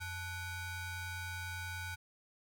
35% pulse ring-modulated tone, 785 Hz, G5, 2 cents sharp, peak -35 dBFS, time 0-1.96 s, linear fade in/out 20 ms, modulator 696 Hz, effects none

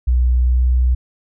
sine tone with pitch glide, 61.74 to 62.35 Hz, B1 to B1, 0 to +17 cents, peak -11 dBFS, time 0.07-0.95 s, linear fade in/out 10 ms, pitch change +17 cents, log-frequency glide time 0.4-0.63 s, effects none

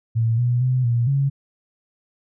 sine tone with pitch steps, 114 / 121.8 / 127.6 / 118.6 / 138.4 Hz, A#2 / B2 / C3 / A#2 / C#3, -38 / -24 / -43 / +30 / -2 cents, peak -16 dBFS, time 0.15-1.3 s, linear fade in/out 20 ms, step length 230 ms, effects none

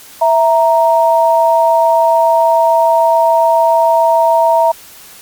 sine tone pair together, 659.2 / 932.3 Hz, E5 / A#5, 0 / 0 cents, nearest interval tritone, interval 600 cents, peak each -10 dBFS, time 0.21-4.72 s, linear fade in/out 10 ms, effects white hiss -37 dBFS RMS until 5.21 s + Opus 48 kbps

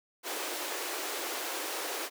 pink high-pass noise, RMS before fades -36 dBFS, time 0.23-2.1 s, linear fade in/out 50 ms, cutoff 320 Hz, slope 48 dB/octave, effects none

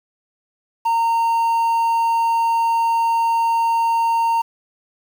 triangle tone with quantisation, 920 Hz, A#5, 23 cents flat, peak -13 dBFS, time 0.85-4.42 s, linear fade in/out 10 ms, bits 7, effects none

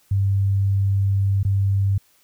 sine tone with dropouts, 98.4 Hz, G2, 7 cents sharp, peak -16 dBFS, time 0.11-1.98 s, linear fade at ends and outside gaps 5 ms, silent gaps 1.431-1.449 s, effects white hiss -59 dBFS RMS until 2.23 s

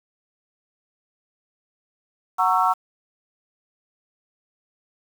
sine chord, F# dominant seventh, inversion none, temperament just, 740 / 925 / 1110 / 1332 Hz, F#5 / A#5 / C#6 / E6, 0 / -14 / +2 / +18 cents, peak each -22 dBFS, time 2.38-2.74 s, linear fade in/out 20 ms, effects 7-bit

